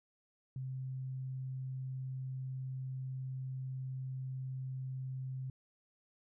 sine tone, 130.81 Hz, C3, in tune, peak -38 dBFS, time 0.56-5.5 s, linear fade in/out 2 ms, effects none

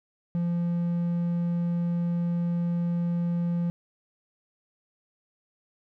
triangle tone with hard clipping, 172.4 Hz, F3, 22 cents flat, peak -25 dBFS, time 0.35-3.7 s, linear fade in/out 0 ms, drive 6 dB, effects none

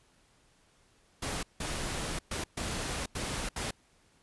pink noise bursts at uneven times, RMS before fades -35 dBFS, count 6, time 1.22-1.43 / 1.6-2.19 / 2.31-2.44 / 2.57-3.06 / 3.15-3.49 / 3.56-3.71 s, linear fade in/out 5 ms, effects pink hiss -66 dBFS RMS until 4.22 s + resampled to 24000 Hz

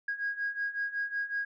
sine beating tone pair, 1638 / 1643.4 Hz, G#6 / G#6, -24 / -19 cents, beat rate 5.4 Hz, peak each -35 / -32 dBFS, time 0.08-1.45 s, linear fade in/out 5 ms, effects tanh soft clip ceiling -24 dBFS

